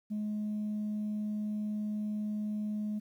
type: tone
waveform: sine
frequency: 211 Hz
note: G#3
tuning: 28 cents sharp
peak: -30 dBFS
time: 0.1-3 s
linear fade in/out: 20 ms
effects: tanh soft clip ceiling -30 dBFS + 11-bit